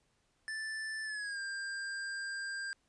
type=tone with pitch glide; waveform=square; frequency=1759 to 1594.5 Hz; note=A6 to G6; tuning=-1 to +29 cents; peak=-38 dBFS; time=0.48-2.73 s; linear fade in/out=0 ms; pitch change=-170 cents; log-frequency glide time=1.04-1.4 s; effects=pink hiss -75 dBFS RMS until 2.88 s + resampled to 22050 Hz